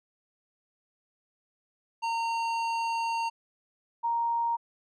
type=tone pair in turn; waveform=square / sine; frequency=918 / 933 Hz; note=A#5 / A#5; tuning=-27 / +1 cents; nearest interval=unison; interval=28 cents; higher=second; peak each=-28 / -25 dBFS; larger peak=second; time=2.02-3.3 / 4.03-4.57 s; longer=first; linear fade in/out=20 ms; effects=low-pass 5000 Hz 12 dB/octave